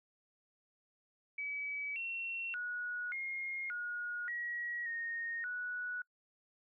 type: tone with pitch steps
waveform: sine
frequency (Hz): 2284 / 2720 / 1459 / 2139 / 1443 / 1910 / 1853 / 1471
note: D7 / F7 / F#6 / C7 / F#6 / A#6 / A#6 / F#6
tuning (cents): -49 / -46 / -25 / +38 / -44 / +42 / -11 / -11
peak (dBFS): -37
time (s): 1.38-6.02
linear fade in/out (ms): 5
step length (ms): 580
effects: noise-tail reverb RT60 0.1 s tail -26 dB re dry